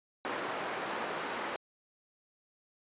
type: band-pass noise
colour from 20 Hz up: white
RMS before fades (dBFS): -37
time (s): 0.25-1.56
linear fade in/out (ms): 0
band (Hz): 260 to 1400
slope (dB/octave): 12
effects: resampled to 8000 Hz